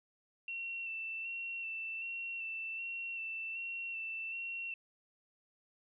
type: tone with vibrato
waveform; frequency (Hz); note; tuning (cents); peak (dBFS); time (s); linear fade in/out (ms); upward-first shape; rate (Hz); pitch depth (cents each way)
sine; 2700; E7; +41; -38; 0.48-4.74; 2; square; 1.3; 19
effects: none